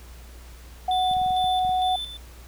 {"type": "tone", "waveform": "sine", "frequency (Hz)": 740, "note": "F#5", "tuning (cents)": 0, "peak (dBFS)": -20, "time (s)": [0.88, 1.96], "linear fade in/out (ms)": 5}
{"type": "tone with tremolo", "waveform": "triangle", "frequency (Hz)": 3524, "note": "A7", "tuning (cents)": 2, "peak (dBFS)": -27, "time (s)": [0.91, 2.17], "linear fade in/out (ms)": 2, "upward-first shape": "square", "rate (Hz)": 2.2, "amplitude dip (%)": 60}
{"type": "clicks", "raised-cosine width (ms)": 5, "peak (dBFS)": -27, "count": 8, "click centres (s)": [1.113, 1.168, 1.216, 1.262, 1.307, 1.443, 1.65, 1.693]}
{"effects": ["added 60 Hz sine -42 dBFS peak until 2.47 s", "pink hiss -50 dBFS RMS until 2.47 s"]}